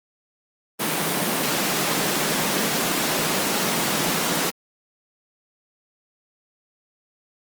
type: high-pass noise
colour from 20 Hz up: pink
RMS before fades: -23 dBFS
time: 0.79-4.51 s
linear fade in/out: 20 ms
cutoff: 150 Hz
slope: 48 dB/octave
effects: Opus 32 kbps